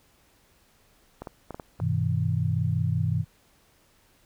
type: clicks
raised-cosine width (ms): 1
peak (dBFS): -22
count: 6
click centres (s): 1.22 / 1.272 / 1.507 / 1.545 / 1.598 / 1.801
type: chord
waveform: sine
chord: G augmented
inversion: none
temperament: equal with one note detuned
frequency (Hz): 98 / 123.47 / 159.48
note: G2 / B2 / D#3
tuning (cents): 0 / 0 / +43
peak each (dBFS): -27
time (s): 1.79-3.25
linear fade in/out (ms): 50
effects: pink hiss -62 dBFS RMS until 4.25 s

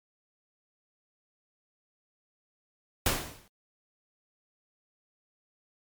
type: noise with exponential decay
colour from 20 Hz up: pink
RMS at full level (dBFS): -23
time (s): 3.06-3.48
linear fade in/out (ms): 2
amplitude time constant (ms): 91
effects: MP3 96 kbps

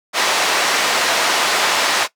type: band-pass noise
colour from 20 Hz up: pink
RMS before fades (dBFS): -17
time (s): 0.13-2.08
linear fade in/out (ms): 50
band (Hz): 670 to 6200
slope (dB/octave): 12
effects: noise-tail reverb RT60 0.1 s tail -17 dB re dry

